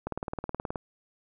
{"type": "click train", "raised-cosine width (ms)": 1, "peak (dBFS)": -18, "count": 14, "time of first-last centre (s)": [0.07, 0.758], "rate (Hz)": 18.9, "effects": []}